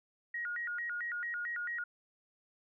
sine tone with vibrato, 1647 Hz, G#6, 15 cents flat, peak -35 dBFS, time 0.34-1.84 s, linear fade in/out 5 ms, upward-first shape square, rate 4.5 Hz, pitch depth 240 cents each way, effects none

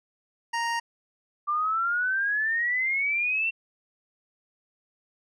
25% pulse tone, 932.3 Hz, A#5, in tune, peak -22 dBFS, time 0.53-0.8 s, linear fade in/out 10 ms
sine exponential sweep, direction up, 1174.7 to 2725 Hz, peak -23 dBFS, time 1.47-3.51 s, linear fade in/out 20 ms
effects low-pass 7000 Hz 12 dB/octave

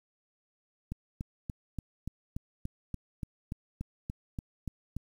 click train, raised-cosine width 5 ms, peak -23 dBFS, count 15, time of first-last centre 0.92-4.966 s, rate 3.46 Hz, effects 9-bit

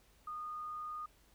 sine tone, 1228 Hz, D#6, 23 cents flat, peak -40 dBFS, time 0.27-1.06 s, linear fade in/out 5 ms, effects added 50 Hz sine -70 dBFS peak until 1.34 s + pink hiss -68 dBFS RMS until 1.34 s

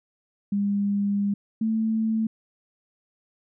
sine tone pair in turn, 201.8 / 221.4 Hz, G#3 / A3, -49 / +11 cents, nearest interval major second, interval 160 cents, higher second, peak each -21 dBFS, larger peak neither, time 0.52-1.34 / 1.61-2.27 s, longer first, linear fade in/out 5 ms, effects none

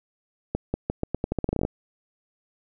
accelerating click train, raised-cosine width 2 ms, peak -11 dBFS, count 16, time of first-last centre 0.55-1.651 s, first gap 190 ms, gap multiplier 0.84, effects none

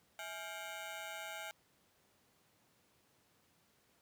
15% pulse ring-modulated tone, 744 Hz, F#5, 9 cents sharp, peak -34 dBFS, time 0.19-1.51 s, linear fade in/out 0 ms, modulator 92.2 Hz, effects pink hiss -72 dBFS RMS until 4.01 s + high-pass 100 Hz 12 dB/octave

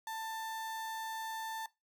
35% pulse tone, 889 Hz, A5, 18 cents sharp, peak -37 dBFS, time 0.07-1.66 s, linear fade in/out 2 ms, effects noise-tail reverb RT60 0.2 s tail -18 dB re dry

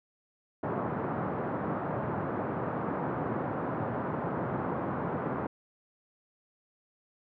pink band-pass noise, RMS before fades -33 dBFS, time 0.63-5.47 s, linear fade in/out 5 ms, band 120 to 1300 Hz, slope 24 dB/octave, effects none

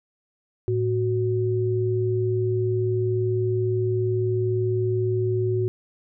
sine tone pair together, 110.73 / 370 Hz, A2 / F#4, +11 / 0 cents, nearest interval octave + major sixth, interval 2089 cents, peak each -23 dBFS, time 0.68-5.68 s, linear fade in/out 0 ms, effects none

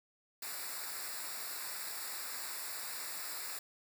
white noise with comb filter, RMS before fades -42 dBFS, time 0.42-3.59 s, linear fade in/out 5 ms, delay 0.32 ms, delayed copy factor -0.85, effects none

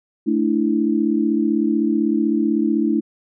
sine chord, A suspended fourth, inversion none, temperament equal, 220 / 293.7 / 329.6 Hz, A3 / D4 / E4, 0 / 0 / 0 cents, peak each -20 dBFS, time 0.26-3.01 s, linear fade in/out 20 ms, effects none

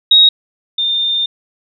sine tone pair in turn, 3778 / 3615 Hz, A#7 / A7, +22 / +46 cents, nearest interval minor second, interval 76 cents, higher first, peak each -4 / -13 dBFS, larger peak first, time 0.11-0.29 / 0.78-1.26 s, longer second, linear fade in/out 5 ms, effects none

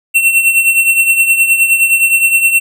square tone with tremolo, 2710 Hz, E7, 47 cents sharp, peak -5 dBFS, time 0.14-2.6 s, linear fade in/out 20 ms, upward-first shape triangle, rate 9.6 Hz, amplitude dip 70%, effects none

